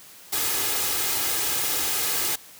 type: noise with comb filter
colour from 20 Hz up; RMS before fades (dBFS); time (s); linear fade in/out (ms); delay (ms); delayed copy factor
white; -25; 0.32-2.36; 10; 2.4; +0.55
effects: white hiss -47 dBFS RMS until 2.59 s + high-pass 80 Hz 12 dB/octave